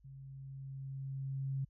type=tone with level ramp; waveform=sine; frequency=135.4 Hz; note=C#3; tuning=40 cents flat; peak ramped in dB=-49 to -33 dBFS; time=0.04-1.65 s; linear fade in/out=10 ms; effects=added 50 Hz sine -64 dBFS peak until 1.69 s